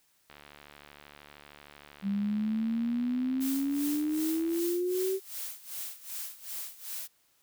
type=click train; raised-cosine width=0.3 ms; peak=-33 dBFS; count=314; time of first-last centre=0.3-4.588 s; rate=73 Hz
type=exponential sweep; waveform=sine; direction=up; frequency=196 to 386.8 Hz; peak=-27 dBFS; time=2.02-5.2 s; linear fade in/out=50 ms
type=noise with tremolo; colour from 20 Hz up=blue; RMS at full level=-37 dBFS; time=3.4-7.08 s; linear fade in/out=20 ms; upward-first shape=sine; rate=2.6 Hz; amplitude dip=85%
effects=white hiss -69 dBFS RMS until 7.42 s